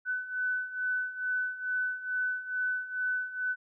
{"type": "beating tone pair", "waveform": "sine", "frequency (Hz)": [1501, 1503.3], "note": ["F#6", "F#6"], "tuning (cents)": [24, 27], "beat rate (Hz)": 2.3, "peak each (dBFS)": [-35, -31], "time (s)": [0.05, 3.56], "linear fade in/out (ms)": 50, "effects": []}